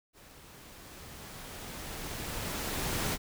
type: noise with level ramp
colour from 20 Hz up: pink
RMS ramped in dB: -55 to -31 dBFS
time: 0.13-3.18 s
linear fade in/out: 50 ms
effects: none

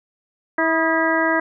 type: harmonic tone with a mistuned harmonic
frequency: 324.7 Hz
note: E4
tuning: 26 cents flat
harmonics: 1 / 2 / 3 / 4 / 5 / 6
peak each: -22 / -22 / -24 / -26 / -22 / -24 dBFS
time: 0.58-1.4 s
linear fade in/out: 5 ms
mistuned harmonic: 4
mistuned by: -66 cents
effects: none

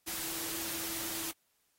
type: tone in noise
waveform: sine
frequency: 329.6 Hz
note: E4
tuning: in tune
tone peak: -47 dBFS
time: 0.06-1.32 s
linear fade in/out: 20 ms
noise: white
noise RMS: -38 dBFS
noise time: 0.06-1.32 s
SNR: -12 dB
effects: white hiss -75 dBFS RMS until 1.78 s + AAC 48 kbps

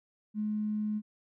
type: tone with tanh clipping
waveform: triangle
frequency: 212.1 Hz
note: G#3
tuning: 37 cents sharp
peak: -29 dBFS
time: 0.34-1.02 s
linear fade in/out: 50 ms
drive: 3 dB
effects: none

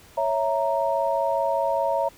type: chord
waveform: sine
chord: A# diminished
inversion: first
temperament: equal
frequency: 554.4 / 659.3 / 932.3 Hz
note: C#5 / E5 / A#5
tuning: 0 / 0 / 0 cents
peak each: -25 dBFS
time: 0.17-2.09 s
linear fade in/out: 10 ms
effects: pink hiss -51 dBFS RMS until 2.17 s

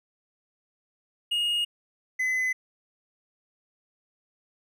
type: tone pair in turn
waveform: triangle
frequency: 2862 / 2024 Hz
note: F7 / B6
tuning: +42 / +42 cents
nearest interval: tritone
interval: 600 cents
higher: first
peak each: -22 dBFS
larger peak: neither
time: 1.31-1.65 / 2.19-2.53 s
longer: neither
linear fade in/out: 10 ms
effects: none

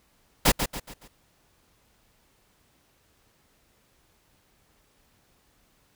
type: noise with echo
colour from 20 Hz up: pink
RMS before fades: -18 dBFS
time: 0.45-0.52 s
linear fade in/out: 10 ms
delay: 140 ms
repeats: 4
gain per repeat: -8 dB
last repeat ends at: 1.08 s
effects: pink hiss -65 dBFS RMS until 5.95 s

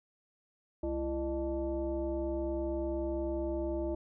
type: tone with frequency modulation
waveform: sine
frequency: 336.6 Hz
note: E4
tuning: 36 cents sharp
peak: -31 dBFS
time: 0.83-3.95 s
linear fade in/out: 5 ms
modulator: 271 Hz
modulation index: 1.1
effects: none

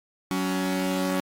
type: tone pair together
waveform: sawtooth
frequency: 186.69 / 280.3 Hz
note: F#3 / C#4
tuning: +16 / +19 cents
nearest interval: perfect fifth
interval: 703 cents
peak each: -23 dBFS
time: 0.31-1.2 s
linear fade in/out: 0 ms
effects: AAC 64 kbps

